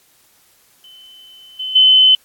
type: tone with level steps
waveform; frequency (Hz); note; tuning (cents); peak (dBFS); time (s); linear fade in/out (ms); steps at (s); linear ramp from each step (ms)
sine; 3044; F#7; +48; -39 / -21 / -6; 0.84-2.15; 2; 1.59 / 1.75; 10
effects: white hiss -54 dBFS RMS until 2.24 s + AAC 64 kbps